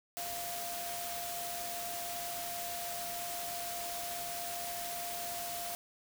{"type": "tone in noise", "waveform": "sine", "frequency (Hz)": 696, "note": "F5", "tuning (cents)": -6, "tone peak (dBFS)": -41, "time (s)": [0.17, 5.75], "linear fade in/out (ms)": 0, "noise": "white", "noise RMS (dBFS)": -41, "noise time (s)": [0.17, 5.75], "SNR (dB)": -3, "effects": []}